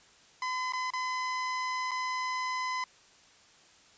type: tone with dropouts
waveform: 30% pulse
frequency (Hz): 1016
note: B5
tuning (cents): +49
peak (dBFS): -28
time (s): 0.42-2.84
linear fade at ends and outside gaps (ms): 2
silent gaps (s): 0.723-0.734 / 0.904-0.935 / 1.91-1.915
effects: white hiss -59 dBFS RMS until 3.97 s + resampled to 16000 Hz